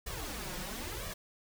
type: noise with flanger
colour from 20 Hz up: pink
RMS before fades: -40 dBFS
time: 0.06-1.14 s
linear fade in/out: 10 ms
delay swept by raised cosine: 1.7 to 5.6 ms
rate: 0.99 Hz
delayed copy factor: +1
effects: none